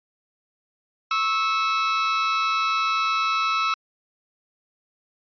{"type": "tone pair together", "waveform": "sawtooth", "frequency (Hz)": [1098, 1307], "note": ["C#6", "E6"], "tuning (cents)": [-17, -15], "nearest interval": "minor third", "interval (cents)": 302, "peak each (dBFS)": [-25, -17], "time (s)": [1.11, 3.74], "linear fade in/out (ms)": 2, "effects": ["resampled to 11025 Hz"]}